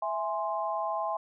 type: chord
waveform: sine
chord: E augmented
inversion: none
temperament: equal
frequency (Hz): 659.3 / 830.6 / 1046.5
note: E5 / G#5 / B#5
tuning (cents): 0 / 0 / 0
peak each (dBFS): -33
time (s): 0.02-1.17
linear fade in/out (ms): 5
effects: none